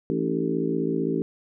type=harmonic tone with a mistuned harmonic; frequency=55.6 Hz; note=A1; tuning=19 cents sharp; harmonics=3 / 4 / 5 / 6 / 7 / 8; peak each=-30 / -31 / -28 / -31 / -28 / -32 dBFS; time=0.1-1.22 s; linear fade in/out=0 ms; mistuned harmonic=6; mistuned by=-55 cents; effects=none